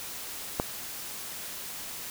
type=click; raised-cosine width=1 ms; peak=-11 dBFS; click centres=0.599 s; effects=white hiss -39 dBFS RMS until 2.1 s